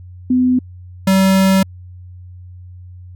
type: tone pair in turn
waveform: sine / square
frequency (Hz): 252.5 / 191.37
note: B3 / G3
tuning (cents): +39 / -41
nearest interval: perfect fourth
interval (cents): 480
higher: first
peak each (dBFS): -10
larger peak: neither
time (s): 0.3-0.59 / 1.07-1.63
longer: second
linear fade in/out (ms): 5
effects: added 90 Hz sine -33 dBFS peak until 3.15 s